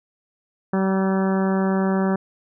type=harmonic tone with a mistuned harmonic; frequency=191.4 Hz; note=G3; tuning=41 cents flat; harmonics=1 / 2 / 3 / 4 / 5 / 6 / 7 / 8 / 9; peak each=-19 / -25 / -29 / -31 / -33 / -35 / -36 / -37 / -38 dBFS; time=0.73-2.16 s; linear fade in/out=5 ms; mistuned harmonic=6; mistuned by=+20 cents; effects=none